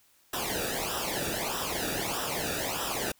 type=noise with flanger; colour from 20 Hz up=pink; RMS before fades=-32 dBFS; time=0.33-3.12 s; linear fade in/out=5 ms; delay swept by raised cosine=0.45 to 0.97 ms; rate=1.6 Hz; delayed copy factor=-0.8; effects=white hiss -64 dBFS RMS until 3.19 s